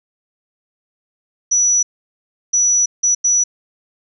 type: tone bursts at uneven times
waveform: sine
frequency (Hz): 5900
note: F#8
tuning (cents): -6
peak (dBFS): -11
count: 4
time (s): 1.51-1.83 / 2.53-2.86 / 3.03-3.15 / 3.24-3.44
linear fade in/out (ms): 10
effects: none

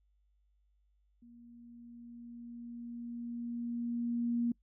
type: tone with level ramp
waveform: sine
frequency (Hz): 236.9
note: A#3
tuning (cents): +28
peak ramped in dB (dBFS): -54 to -28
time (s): 1.22-4.52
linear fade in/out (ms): 5
effects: noise-tail reverb RT60 0.1 s tail -25 dB re dry + added 50 Hz sine -69 dBFS peak until 4.62 s

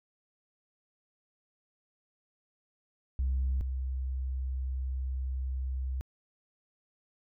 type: tone pair in turn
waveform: sine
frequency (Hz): 65.41 / 65.12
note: C2 / C2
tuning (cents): 0 / -8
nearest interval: unison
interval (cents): 8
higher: first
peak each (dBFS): -25 / -30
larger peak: first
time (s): 3.19-3.61 / 3.61-6.01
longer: second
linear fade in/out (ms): 0
effects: tanh soft clip ceiling -24 dBFS

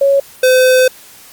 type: tone pair in turn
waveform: sine / square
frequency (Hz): 554.4 / 511.6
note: C#5 / C5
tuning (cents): 0 / -39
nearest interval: minor second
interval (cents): 139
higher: first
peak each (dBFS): -7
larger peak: neither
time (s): 0.01-0.2 / 0.43-0.88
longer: second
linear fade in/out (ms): 5
effects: white hiss -39 dBFS RMS until 1.32 s + Opus 48 kbps

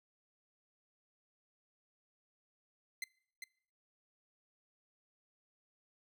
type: tone with echo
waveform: sawtooth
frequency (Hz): 2061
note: C7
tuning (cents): -27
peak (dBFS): -34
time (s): 3.02-3.04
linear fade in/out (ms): 2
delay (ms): 400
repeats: 1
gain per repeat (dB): -6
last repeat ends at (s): 3.44
effects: noise-tail reverb RT60 0.6 s tail -25 dB re dry

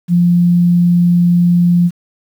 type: tone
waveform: sine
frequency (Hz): 174.5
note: F3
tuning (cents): -1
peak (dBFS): -7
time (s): 0.08-1.91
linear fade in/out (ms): 50
effects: 7-bit

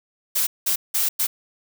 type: noise bursts at uneven times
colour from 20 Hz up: blue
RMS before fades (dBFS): -21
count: 4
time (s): 0.35-0.47 / 0.66-0.76 / 0.94-1.09 / 1.19-1.27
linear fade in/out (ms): 10
effects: none

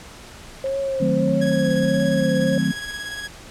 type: tone with vibrato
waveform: sine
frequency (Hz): 534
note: C5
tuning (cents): +35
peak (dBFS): -21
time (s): 0.64-2.58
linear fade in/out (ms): 2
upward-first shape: triangle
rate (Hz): 1.6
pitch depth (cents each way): 55
type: clicks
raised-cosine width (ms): 0.3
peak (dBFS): -24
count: 2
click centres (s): 0.661 / 0.668
type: chord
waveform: sine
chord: D# diminished seventh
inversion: none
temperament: equal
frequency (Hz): 155.56 / 185 / 220 / 261.6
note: D#3 / F#3 / A3 / C4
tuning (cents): 0 / 0 / 0 / 0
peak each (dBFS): -24 / -22 / -24 / -24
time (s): 1-2.72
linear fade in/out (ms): 10
type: tone with tremolo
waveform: sawtooth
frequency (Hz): 1661.2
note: G#6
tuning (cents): 0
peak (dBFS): -24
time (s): 1.41-3.28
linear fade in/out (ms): 10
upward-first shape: square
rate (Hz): 17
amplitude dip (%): 35
effects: pink hiss -41 dBFS RMS until 3.5 s + low-pass 9000 Hz 12 dB/octave

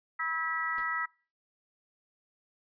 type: harmonic tone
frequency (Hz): 324.4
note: E4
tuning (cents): -28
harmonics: 3 / 4 / 5 / 6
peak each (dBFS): -41 / -33 / -41 / -33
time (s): 0.19-1.06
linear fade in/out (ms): 10
type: noise with exponential decay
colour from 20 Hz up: pink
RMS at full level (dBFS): -47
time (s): 0.78-0.91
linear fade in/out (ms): 0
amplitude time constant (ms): 27
effects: noise-tail reverb RT60 0.4 s tail -25 dB re dry + resampled to 11025 Hz

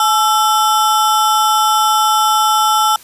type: ring-modulated tone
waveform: square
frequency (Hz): 1096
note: C#6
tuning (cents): -20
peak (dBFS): -8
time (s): 0-2.96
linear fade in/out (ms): 2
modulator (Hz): 239
effects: white hiss -40 dBFS RMS until 3.03 s + resampled to 32000 Hz

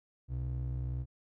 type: ring-modulated tone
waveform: triangle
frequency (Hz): 95.7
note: G2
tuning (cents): -41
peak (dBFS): -28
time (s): 0.28-1.06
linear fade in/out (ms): 50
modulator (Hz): 30.8
effects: none

